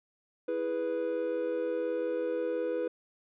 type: chord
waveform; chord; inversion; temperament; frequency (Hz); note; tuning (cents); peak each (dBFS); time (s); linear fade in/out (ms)
triangle; E major; none; equal; 329.6 / 415.3 / 493.9; E4 / G#4 / B4; 0 / 0 / 0; -34 / -35 / -29; 0.48-2.88; 5
effects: resampled to 8000 Hz